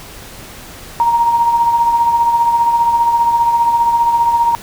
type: tone with tremolo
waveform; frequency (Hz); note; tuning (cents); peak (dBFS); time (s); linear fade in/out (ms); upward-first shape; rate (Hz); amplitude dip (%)
sine; 936; A#5; +7; -7; 1-4.55; 0; triangle; 15; 55
effects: pink hiss -34 dBFS RMS until 4.62 s